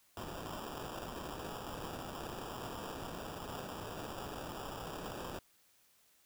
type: noise with sample-and-hold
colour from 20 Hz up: white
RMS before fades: -44 dBFS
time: 0.17-5.39 s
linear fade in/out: 2 ms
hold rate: 2100 Hz
effects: white hiss -69 dBFS RMS until 6.25 s